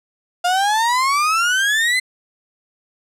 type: exponential sweep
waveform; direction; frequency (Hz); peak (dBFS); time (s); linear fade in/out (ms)
35% pulse; up; 698.5 to 2069; -13; 0.44-2; 10
effects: low-pass 10000 Hz 12 dB/octave